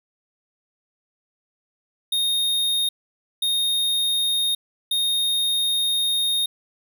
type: tone bursts at uneven times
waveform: square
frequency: 3700 Hz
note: A#7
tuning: 14 cents flat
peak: -20 dBFS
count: 3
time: 2.12-2.89 / 3.42-4.55 / 4.91-6.46 s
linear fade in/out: 5 ms
effects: none